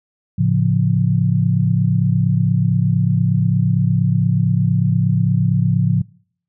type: chord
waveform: sine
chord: A augmented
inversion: none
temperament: equal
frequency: 110 / 138.59 / 174.61 Hz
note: A2 / C#3 / E#3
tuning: 0 / 0 / 0 cents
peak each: -17 dBFS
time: 0.38-6.02 s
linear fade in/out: 10 ms
effects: noise-tail reverb RT60 0.6 s tail -25 dB re dry